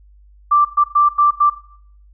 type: tone bursts at uneven times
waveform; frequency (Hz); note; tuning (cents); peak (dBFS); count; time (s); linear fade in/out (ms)
sine; 1174.7; D6; 0; -9; 5; 0.51-0.65 / 0.77-0.84 / 0.95-1.09 / 1.18-1.31 / 1.4-1.5; 10
effects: noise-tail reverb RT60 0.6 s tail -17 dB re dry + added 50 Hz sine -44 dBFS peak until 2.13 s